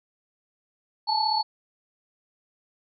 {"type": "tone cluster", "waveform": "sine", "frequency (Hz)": [852, 888, 4417], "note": ["G#5", "A5", "C#8"], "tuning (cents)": [44, 16, -7], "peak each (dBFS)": -26, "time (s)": [1.07, 1.43], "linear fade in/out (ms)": 20, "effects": []}